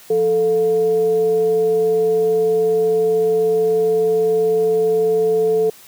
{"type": "tone with frequency modulation", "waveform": "sine", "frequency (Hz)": 440, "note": "A4", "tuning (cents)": 0, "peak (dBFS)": -13, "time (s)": [0.1, 5.7], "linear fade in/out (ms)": 5, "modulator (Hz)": 264, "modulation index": 0.29, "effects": ["white hiss -44 dBFS RMS until 5.87 s", "high-pass 80 Hz 12 dB/octave"]}